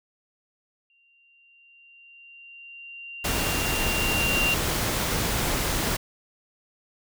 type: tone with exponential growth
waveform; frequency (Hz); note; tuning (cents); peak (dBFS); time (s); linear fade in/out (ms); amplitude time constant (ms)
sine; 2771; F7; -14; -21; 0.9-4.54; 1; 790
type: noise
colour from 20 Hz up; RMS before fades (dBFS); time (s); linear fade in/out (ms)
pink; -26; 3.24-5.97; 10
effects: none